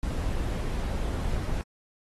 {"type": "noise", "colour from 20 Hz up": "brown", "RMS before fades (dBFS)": -29, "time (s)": [0.03, 1.61], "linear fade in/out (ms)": 0, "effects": ["AAC 32 kbps"]}